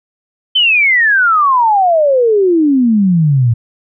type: exponential sweep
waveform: sine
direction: down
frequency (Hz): 3114 to 111.8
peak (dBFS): -7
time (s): 0.55-3.54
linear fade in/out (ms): 10
effects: none